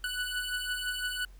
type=beating tone pair; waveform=25% pulse; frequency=1480 / 1485.9 Hz; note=F#6 / F#6; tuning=0 / +7 cents; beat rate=5.9 Hz; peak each=-33 / -30 dBFS; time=0.04-1.25 s; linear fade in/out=2 ms; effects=added 45 Hz sine -48 dBFS peak until 1.39 s + pink hiss -64 dBFS RMS until 1.39 s